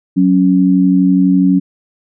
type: tone pair together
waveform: sine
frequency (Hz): 185.18 / 277.2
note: F#3 / C#4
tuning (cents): +2 / 0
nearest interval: perfect fifth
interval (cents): 698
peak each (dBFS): -10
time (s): 0.16-1.6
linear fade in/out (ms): 20
effects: none